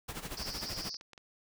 pink noise with tremolo, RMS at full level -39 dBFS, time 0.08-0.9 s, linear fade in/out 10 ms, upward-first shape sine, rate 13 Hz, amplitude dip 75%
pink band-pass noise, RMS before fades -42 dBFS, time 0.37-0.97 s, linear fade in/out 2 ms, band 4600 to 5500 Hz, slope 96 dB/octave
clicks, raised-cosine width 0.2 ms, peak -33 dBFS, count 7, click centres 0.499 / 0.629 / 0.675 / 0.944 / 1.011 / 1.133 / 1.178 s
effects none

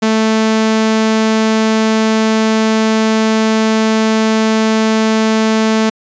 sawtooth tone, 220 Hz, A3, in tune, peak -6 dBFS, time 0.02-5.9 s, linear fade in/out 10 ms, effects resampled to 16000 Hz

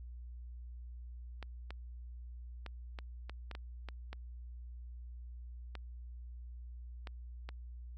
clicks, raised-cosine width 0.3 ms, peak -29 dBFS, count 12, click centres 1.427 / 1.706 / 2.663 / 2.988 / 3.296 / 3.513 / 3.551 / 3.887 / 4.13 / 5.753 / 7.072 / 7.49 s, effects added 60 Hz sine -45 dBFS peak until 7.97 s

